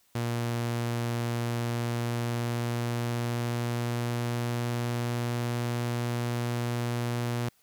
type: tone with pitch glide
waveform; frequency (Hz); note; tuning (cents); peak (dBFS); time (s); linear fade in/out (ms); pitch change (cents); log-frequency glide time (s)
sawtooth; 118.2 to 119.71; A#2 to A#2; +24 to +46; -24; 0.15-7.49; 5; +22; 1.29-4.79
effects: white hiss -66 dBFS RMS until 7.62 s